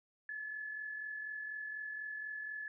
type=tone with amplitude modulation; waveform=sine; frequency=1718 Hz; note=A6; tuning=42 cents flat; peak=-38 dBFS; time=0.29-2.68 s; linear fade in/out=2 ms; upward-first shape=sine; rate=44.1 Hz; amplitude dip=45%; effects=none